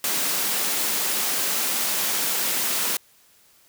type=high-pass noise; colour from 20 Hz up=white; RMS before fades=-24 dBFS; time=0.04-2.97 s; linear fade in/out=2 ms; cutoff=160 Hz; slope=48 dB/octave; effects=white hiss -57 dBFS RMS until 3.68 s